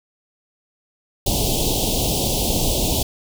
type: band-stop noise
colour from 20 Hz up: pink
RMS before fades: -20 dBFS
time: 1.26-3.03 s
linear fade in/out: 5 ms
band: 830 to 2900 Hz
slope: 48 dB/octave
effects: none